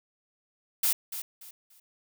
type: noise with echo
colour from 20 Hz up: blue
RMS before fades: -25 dBFS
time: 0.83-0.93 s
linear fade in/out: 5 ms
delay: 290 ms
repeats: 3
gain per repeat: -11 dB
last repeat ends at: 1.8 s
effects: none